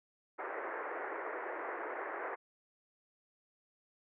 pink band-pass noise, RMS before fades -41 dBFS, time 0.38-2.36 s, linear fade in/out 20 ms, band 350 to 2000 Hz, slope 48 dB/octave, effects none

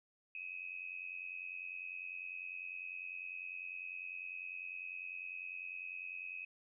sine tone with amplitude modulation, 2546 Hz, D#7, 39 cents sharp, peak -39 dBFS, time 0.35-6.45 s, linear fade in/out 2 ms, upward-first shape sine, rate 90 Hz, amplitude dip 85%, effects none

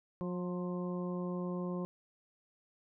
harmonic tone with a mistuned harmonic, 179.2 Hz, F3, 45 cents sharp, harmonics 1 / 2 / 3 / 4 / 5 / 6, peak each -36 / -41 / -44 / -55 / -54 / -48 dBFS, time 0.21-1.85 s, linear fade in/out 0 ms, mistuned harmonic 6, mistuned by -38 cents, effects none

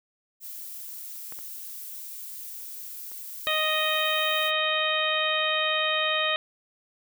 violet noise, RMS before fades -39 dBFS, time 0.4-4.52 s, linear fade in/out 50 ms
clicks, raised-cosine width 0.5 ms, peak -28 / -32 / -35 dBFS, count 3, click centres 1.323 / 1.389 / 3.118 s
harmonic tone, 622.3 Hz, D#5, in tune, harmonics 1 / 2 / 3 / 4 / 5 / 6, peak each -30 / -30 / -30 / -30 / -30 / -30 dBFS, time 3.47-6.36 s, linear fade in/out 0 ms
effects none

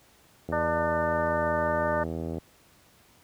click train, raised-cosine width 2 ms, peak -20 dBFS, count 156, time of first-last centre 0.49-2.383 s, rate 81.9 Hz
harmonic tone, 299.5 Hz, D4, 34 cents sharp, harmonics 2 / 3 / 4 / 5 / 6, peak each -27 / -31 / -33 / -35 / -37 dBFS, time 0.52-2.04 s, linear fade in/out 10 ms
effects pink hiss -59 dBFS RMS until 3.23 s + high-pass 60 Hz 12 dB/octave

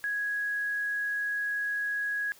sine tone, 1663 Hz, G#6, 2 cents sharp, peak -28 dBFS, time 0.04-2.32 s, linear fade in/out 0 ms, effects white hiss -56 dBFS RMS until 2.39 s

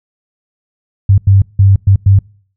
sine tone bursts at uneven times, 98 Hz, G2, in tune, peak -3 dBFS, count 5, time 1.09-1.18 / 1.27-1.42 / 1.59-1.76 / 1.87-1.96 / 2.06-2.19 s, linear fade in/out 5 ms, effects noise-tail reverb RT60 0.5 s tail -26 dB re dry

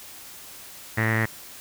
sawtooth tone with low-pass filter, 111.2 Hz, A2, 19 cents sharp, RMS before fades -23 dBFS, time 0.97-1.26 s, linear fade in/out 10 ms, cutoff 1900 Hz, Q 9.7, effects white hiss -43 dBFS RMS until 1.6 s

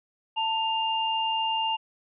sine tone pair together, 892 / 2804 Hz, A5 / F7, +23 / +6 cents, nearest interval octave + minor sixth, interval 1983 cents, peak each -26 / -28 dBFS, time 0.36-1.77 s, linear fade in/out 20 ms, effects none

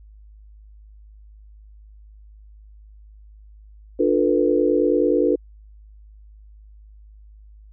sine chord, B half-diminished seventh, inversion first, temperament just, 296.3 / 355.6 / 444.5 / 493.9 Hz, D4 / F4 / A4 / B4, +15 / +31 / +18 / 0 cents, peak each -21 dBFS, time 3.99-5.36 s, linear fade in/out 10 ms, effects added 52 Hz sine -43 dBFS peak until 7.72 s

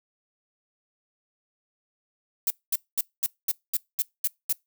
violet noise bursts, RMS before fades -24 dBFS, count 9, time 2.47-4.527 s, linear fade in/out 2 ms, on 33 ms, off 220 ms, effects noise-tail reverb RT60 0.2 s tail -25 dB re dry

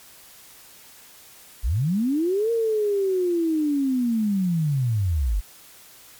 sine linear two-way sweep, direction up then down, 41.97 to 466.2 to 41.97 Hz, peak -19 dBFS, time 1.63-5.41 s, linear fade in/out 20 ms, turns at 2.51 s, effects white hiss -48 dBFS RMS until 6.19 s + MP3 96 kbps

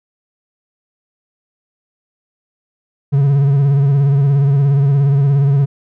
triangle tone with vibrato, 139.7 Hz, C#3, 14 cents sharp, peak -7 dBFS, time 3.12-5.66 s, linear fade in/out 20 ms, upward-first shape sine, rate 17 Hz, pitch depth 58 cents each way, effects none

